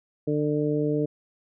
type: harmonic tone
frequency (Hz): 149.1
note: D3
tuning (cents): +27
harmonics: 1 / 2 / 3 / 4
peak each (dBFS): -28 / -26 / -26 / -34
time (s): 0.27-1.06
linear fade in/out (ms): 10
effects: none